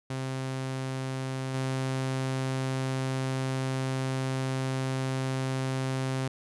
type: tone with level steps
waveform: sawtooth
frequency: 131.9 Hz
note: C3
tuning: 14 cents sharp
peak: -27 / -24 dBFS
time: 0.1-6.28 s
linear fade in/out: 5 ms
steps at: 1.54 s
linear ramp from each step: 5 ms
effects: resampled to 24000 Hz